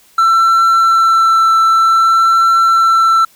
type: tone with vibrato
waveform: triangle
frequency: 1339 Hz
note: E6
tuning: 27 cents sharp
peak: -5 dBFS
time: 0.18-3.25 s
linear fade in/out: 5 ms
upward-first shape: triangle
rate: 0.53 Hz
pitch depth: 11 cents each way
effects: white hiss -48 dBFS RMS until 3.35 s